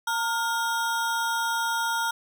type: ring-modulated tone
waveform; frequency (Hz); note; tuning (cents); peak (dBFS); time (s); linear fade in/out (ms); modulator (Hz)
square; 1165; D6; -14; -22; 0.07-2.11; 5; 248
effects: none